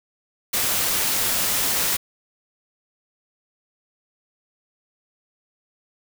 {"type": "noise", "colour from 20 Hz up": "white", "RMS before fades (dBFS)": -22, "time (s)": [0.53, 1.97], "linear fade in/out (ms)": 10, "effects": []}